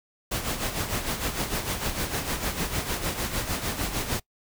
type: noise with tremolo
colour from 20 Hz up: pink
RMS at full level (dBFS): -27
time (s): 0.31-4.2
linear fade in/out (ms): 10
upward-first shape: sine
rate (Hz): 6.6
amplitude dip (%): 60
effects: noise-tail reverb RT60 0.1 s tail -23 dB re dry